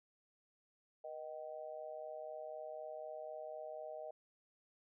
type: tone with amplitude modulation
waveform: sine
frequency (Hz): 622.3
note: D#5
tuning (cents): 0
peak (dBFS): -40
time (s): 1.04-4.11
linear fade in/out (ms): 5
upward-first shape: sine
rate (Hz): 144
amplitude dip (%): 95
effects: none